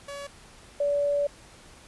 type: tone pair in turn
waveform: sawtooth / sine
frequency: 566 / 575.2 Hz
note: C#5 / D5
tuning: +36 / -36 cents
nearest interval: unison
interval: 28 cents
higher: second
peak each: -32 / -22 dBFS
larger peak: second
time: 0.08-0.27 / 0.8-1.27 s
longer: second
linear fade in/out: 5 ms
effects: pink hiss -51 dBFS RMS until 1.87 s + resampled to 24000 Hz